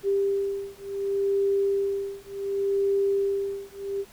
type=beating tone pair; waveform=sine; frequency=395.7 / 396.38 Hz; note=G4 / G4; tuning=+16 / +19 cents; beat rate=0.68 Hz; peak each=-26 dBFS; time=0.03-4.05 s; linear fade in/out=50 ms; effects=pink hiss -52 dBFS RMS until 4.12 s